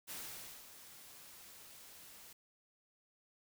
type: noise with ADSR envelope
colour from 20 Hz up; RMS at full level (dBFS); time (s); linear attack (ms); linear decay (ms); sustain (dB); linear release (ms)
white; -45; 0.07-2.33; 32; 530; -11; 4
effects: none